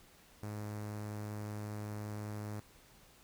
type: tone with notch filter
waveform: sawtooth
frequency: 105.2 Hz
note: G#2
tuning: 23 cents sharp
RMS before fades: -42 dBFS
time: 0.43-2.6 s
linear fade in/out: 0 ms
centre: 3200 Hz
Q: 0.91
effects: pink hiss -62 dBFS RMS until 3.23 s